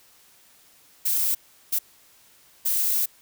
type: noise bursts at uneven times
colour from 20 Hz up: violet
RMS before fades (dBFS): -23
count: 3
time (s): 1.05-1.35 / 1.72-1.79 / 2.65-3.06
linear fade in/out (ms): 10
effects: white hiss -56 dBFS RMS until 3.21 s